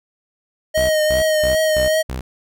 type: tone with vibrato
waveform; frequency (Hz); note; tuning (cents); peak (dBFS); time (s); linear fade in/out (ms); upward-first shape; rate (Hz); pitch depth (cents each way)
square; 623; D#5; +2; -15; 0.74-2.03; 20; triangle; 2.6; 37
type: tone bursts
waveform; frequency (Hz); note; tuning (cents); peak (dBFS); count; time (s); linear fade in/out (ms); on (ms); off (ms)
sawtooth; 64; C2; -38; -20; 5; 0.77-2.21; 5; 120; 210
effects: none